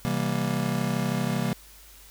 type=chord; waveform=square; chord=C dominant seventh; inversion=none; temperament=just; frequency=130.81 / 163.52 / 196.22 / 235.5 Hz; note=C3 / E3 / G3 / Bb3; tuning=0 / -14 / +2 / +18 cents; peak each=-31 dBFS; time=0.05-1.53 s; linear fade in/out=0 ms; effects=added 50 Hz sine -52 dBFS peak until 2.1 s + white hiss -51 dBFS RMS until 2.1 s